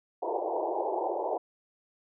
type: band-pass noise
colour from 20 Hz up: white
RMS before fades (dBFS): -31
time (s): 0.22-1.38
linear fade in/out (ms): 10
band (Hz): 330 to 930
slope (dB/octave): 96
effects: none